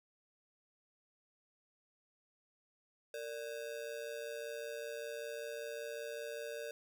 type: ring-modulated tone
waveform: square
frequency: 523.3 Hz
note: C5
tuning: in tune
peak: -39 dBFS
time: 3.14-6.71 s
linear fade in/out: 0 ms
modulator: 62.6 Hz
effects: none